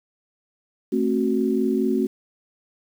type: chord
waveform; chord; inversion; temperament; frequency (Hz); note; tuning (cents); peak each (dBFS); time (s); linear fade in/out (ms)
sine; F# diminished; first; just; 222 / 266.4 / 370; A3 / C4 / F#4; +16 / +31 / 0; -23; 0.92-2.07; 10
effects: 8-bit